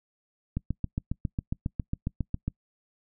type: click train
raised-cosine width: 5 ms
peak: -16 dBFS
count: 15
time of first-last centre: 0.57-2.48 s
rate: 7.33 Hz
effects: noise-tail reverb RT60 0.1 s tail -25 dB re dry